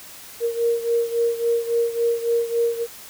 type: beating tone pair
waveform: sine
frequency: 466.2 / 469.8 Hz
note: A#4 / A#4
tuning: 0 / +13 cents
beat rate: 3.6 Hz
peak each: -20 / -24 dBFS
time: 0.4-2.87 s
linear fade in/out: 50 ms
effects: white hiss -41 dBFS RMS until 3.09 s